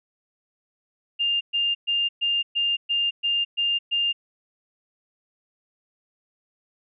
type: tone bursts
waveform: sine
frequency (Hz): 2805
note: F7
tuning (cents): +7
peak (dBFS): -20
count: 9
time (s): 1.19-4.13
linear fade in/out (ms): 20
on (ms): 220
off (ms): 120
effects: none